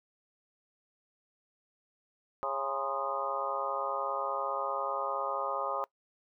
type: harmonic tone with a mistuned harmonic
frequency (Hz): 137.3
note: C#3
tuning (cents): -16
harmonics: 3 / 4 / 5 / 6 / 7 / 8 / 9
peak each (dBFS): -44 / -36 / -42 / -39 / -41 / -38 / -36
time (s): 2.43-5.84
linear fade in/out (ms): 0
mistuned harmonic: 8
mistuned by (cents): -76
effects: noise-tail reverb RT60 0.1 s tail -22 dB re dry